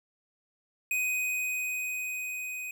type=tone with level ramp; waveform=square; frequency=2501 Hz; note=D#7; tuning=8 cents sharp; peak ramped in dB=-27 to -36 dBFS; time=0.91-2.71 s; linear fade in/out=2 ms; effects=none